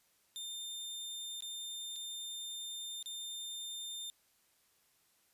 sawtooth tone with dropouts, 3610 Hz, A7, 44 cents sharp, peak -38 dBFS, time 0.36-4.1 s, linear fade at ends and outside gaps 0 ms, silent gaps 1.406-1.423 / 1.959-1.962 / 3.027-3.059 s, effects white hiss -72 dBFS RMS until 5.33 s + resampled to 32000 Hz

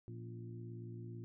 harmonic tone with a mistuned harmonic, 58 Hz, A#1, 8 cents flat, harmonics 2 / 3 / 4 / 5 / 6, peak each -46 / -55 / -56 / -60 / -54 dBFS, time 0.08-1.24 s, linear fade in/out 0 ms, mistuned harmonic 4, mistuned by +68 cents, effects none

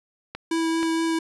clicks, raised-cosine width 0.3 ms, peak -16 dBFS, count 2, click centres 0.35 / 0.83 s
square tone with vibrato, 327.4 Hz, E4, 12 cents flat, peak -22 dBFS, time 0.51-1.19 s, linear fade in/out 5 ms, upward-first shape triangle, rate 4.3 Hz, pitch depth 10 cents each way
effects resampled to 24000 Hz

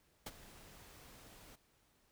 pink noise with ADSR envelope, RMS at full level -42 dBFS, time 0.26-1.56 s, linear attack 6 ms, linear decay 35 ms, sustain -16 dB, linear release 12 ms, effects pink hiss -73 dBFS RMS until 2.11 s

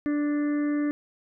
harmonic tone, 293.7 Hz, D4, in tune, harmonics 1 / 2 / 4 / 5 / 6 / 7, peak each -23 / -38 / -43 / -48 / -42 / -47 dBFS, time 0.06-0.91 s, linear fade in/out 0 ms, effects none

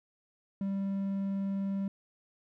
triangle tone with vibrato, 196 Hz, G3, in tune, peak -28 dBFS, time 0.61-1.88 s, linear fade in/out 2 ms, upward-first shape sine, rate 20 Hz, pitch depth 11 cents each way, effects none

